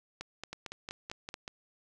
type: two click trains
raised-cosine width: 0.2 ms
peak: -22 / -23 dBFS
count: 6 / 6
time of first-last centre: 0.21-1.341 / 0.53-1.479 s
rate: 4.42 / 5.27 Hz
effects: none